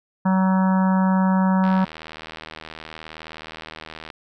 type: harmonic tone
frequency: 188.5 Hz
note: F#3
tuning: 32 cents sharp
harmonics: 1 / 3 / 4 / 5 / 6 / 7 / 8 / 9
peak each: -16 / -30 / -32 / -25 / -35 / -33 / -37 / -37 dBFS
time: 0.25-1.85 s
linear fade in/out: 10 ms
type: click train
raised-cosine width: 0.3 ms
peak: -19 dBFS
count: 196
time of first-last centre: 1.64-4.102 s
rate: 79.2 Hz
effects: none